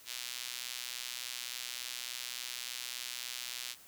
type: tone with high-pass filter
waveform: sawtooth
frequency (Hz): 123.47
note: B2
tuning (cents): 0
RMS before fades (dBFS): -42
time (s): 0.05-3.76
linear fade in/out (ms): 50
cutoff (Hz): 3400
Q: 1.1
effects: white hiss -57 dBFS RMS until 3.87 s